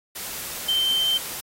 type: tone in noise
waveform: sine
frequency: 3114 Hz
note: G7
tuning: 12 cents flat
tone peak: -19 dBFS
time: 0.68-1.18 s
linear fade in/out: 10 ms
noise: white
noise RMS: -33 dBFS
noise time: 0.15-1.41 s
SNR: +11 dB
effects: AAC 48 kbps